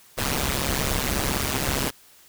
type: noise with amplitude modulation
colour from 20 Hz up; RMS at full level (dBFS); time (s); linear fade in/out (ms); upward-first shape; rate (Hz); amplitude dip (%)
pink; -21; 0.17-1.91; 20; sine; 137; 95
effects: white hiss -53 dBFS RMS until 2.28 s